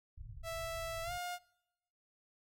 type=low-pass noise; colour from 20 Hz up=pink; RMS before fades=-49 dBFS; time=0.17-1.18 s; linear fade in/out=10 ms; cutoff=140 Hz; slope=96 dB/octave
type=tone with pitch glide; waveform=sawtooth; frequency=659.3 to 710.7 Hz; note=E5 to F5; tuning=0 to +30 cents; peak=-35 dBFS; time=0.43-1.39 s; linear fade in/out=50 ms; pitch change=+130 cents; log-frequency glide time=1.03-1.12 s
effects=noise-tail reverb RT60 0.9 s tail -24 dB re dry